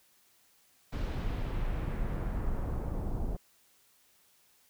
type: noise with low-pass filter sweep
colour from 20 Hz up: brown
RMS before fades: -33 dBFS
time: 0.92-3.37 s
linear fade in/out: 10 ms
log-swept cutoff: 4900 to 680 Hz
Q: 0.93
effects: white hiss -66 dBFS RMS until 4.69 s